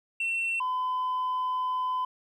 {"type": "tone pair in turn", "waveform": "sine", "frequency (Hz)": [2705, 1013.2], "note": ["E7", "B5"], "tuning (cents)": [44, 44], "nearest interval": "octave + perfect fourth", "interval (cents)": 1700, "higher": "first", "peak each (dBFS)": -24, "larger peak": "neither", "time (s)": [[0.2, 0.6], [0.6, 2.05]], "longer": "second", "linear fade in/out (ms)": 5, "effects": ["tanh soft clip ceiling -25 dBFS", "11-bit"]}